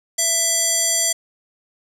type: tone with band-pass filter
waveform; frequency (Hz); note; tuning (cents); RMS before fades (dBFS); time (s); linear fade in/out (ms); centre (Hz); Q
square; 665; E5; +15; -19; 0.18-1.13; 10; 7500; 3.1
effects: 8-bit